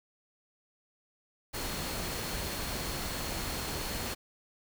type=tone in noise; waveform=sine; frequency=4300 Hz; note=C8; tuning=47 cents sharp; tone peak=-46 dBFS; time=1.53-4.15 s; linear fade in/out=20 ms; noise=pink; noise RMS=-36 dBFS; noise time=1.53-4.15 s; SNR=-13 dB; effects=none